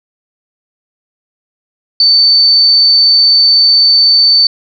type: tone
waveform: sine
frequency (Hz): 4538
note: C#8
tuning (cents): +40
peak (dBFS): -4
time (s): 2-4.47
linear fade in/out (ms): 2
effects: none